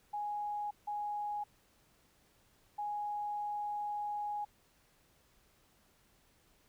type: tone bursts at uneven times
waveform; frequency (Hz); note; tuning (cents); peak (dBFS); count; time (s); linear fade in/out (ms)
sine; 830; G#5; -1; -35; 3; 0.13-0.71 / 0.87-1.44 / 2.78-4.45; 10
effects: pink hiss -69 dBFS RMS until 6.68 s